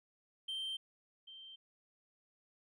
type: tone with echo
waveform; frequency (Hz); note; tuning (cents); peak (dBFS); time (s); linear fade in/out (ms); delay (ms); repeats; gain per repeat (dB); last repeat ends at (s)
sine; 3136; G7; 0; -35; 0.48-0.77; 10; 790; 1; -15; 1.56
effects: tanh soft clip ceiling -37 dBFS